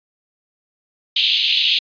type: band-pass noise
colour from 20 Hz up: white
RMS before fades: -17 dBFS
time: 1.16-1.79 s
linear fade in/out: 5 ms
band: 2700 to 4000 Hz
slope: 48 dB/octave
effects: resampled to 11025 Hz